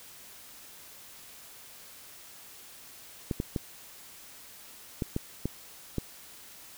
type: clicks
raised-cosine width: 3 ms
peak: -16 dBFS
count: 7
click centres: 3.312 / 3.401 / 3.562 / 5.022 / 5.164 / 5.456 / 5.983 s
effects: white hiss -50 dBFS RMS until 6.77 s